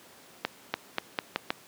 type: accelerating click train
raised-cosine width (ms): 0.3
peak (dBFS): -10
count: 6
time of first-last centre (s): 0.45-1.504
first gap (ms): 290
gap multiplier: 0.84
effects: pink hiss -53 dBFS RMS until 1.67 s + high-pass 200 Hz 12 dB/octave